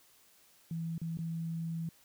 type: tone with dropouts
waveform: sine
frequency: 164.81 Hz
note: E3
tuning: in tune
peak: -34 dBFS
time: 0.71-1.89 s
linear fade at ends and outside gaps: 2 ms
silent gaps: 0.98-1.015 / 1.173-1.188 s
effects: white hiss -64 dBFS RMS until 2.04 s